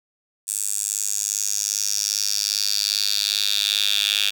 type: tone with high-pass filter sweep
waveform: 10% pulse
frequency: 102.5 Hz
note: G#2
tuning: 22 cents flat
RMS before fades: -23 dBFS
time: 0.47-4.31 s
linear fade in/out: 20 ms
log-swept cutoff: 8300 to 3200 Hz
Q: 4.3
effects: none